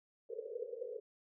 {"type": "band-pass noise", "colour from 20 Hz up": "white", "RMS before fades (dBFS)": -44, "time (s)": [0.29, 1], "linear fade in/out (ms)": 10, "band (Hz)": [430, 510], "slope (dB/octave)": 96, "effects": []}